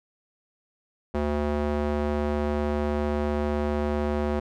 square tone with band-pass filter, 73.7 Hz, D2, 7 cents sharp, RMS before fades -26 dBFS, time 1.14-4.4 s, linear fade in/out 10 ms, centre 480 Hz, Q 0.73, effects none

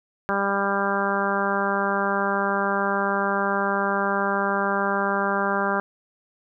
harmonic tone, 198.5 Hz, G3, 22 cents sharp, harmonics 1 / 2 / 3 / 4 / 5 / 6 / 7 / 8, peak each -29 / -29 / -29 / -29 / -29 / -29 / -29 / -29 dBFS, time 0.29-5.8 s, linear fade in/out 0 ms, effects none

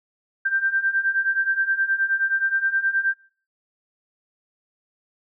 sine beating tone pair, 1568 / 1577.5 Hz, G6 / G6, 0 / +10 cents, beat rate 9.5 Hz, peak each -24 / -21 dBFS, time 0.45-3.14 s, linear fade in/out 10 ms, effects noise-tail reverb RT60 0.4 s tail -18 dB re dry

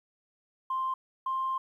sine tone pair in turn, 1048 / 1053.6 Hz, C6 / C6, +2 / +12 cents, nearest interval unison, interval 10 cents, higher second, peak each -27 dBFS, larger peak neither, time 0.7-0.94 / 1.26-1.58 s, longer second, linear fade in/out 5 ms, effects tanh soft clip ceiling -23 dBFS + 11-bit

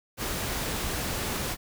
pink noise, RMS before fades -31 dBFS, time 0.17-1.57 s, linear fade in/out 50 ms, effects none

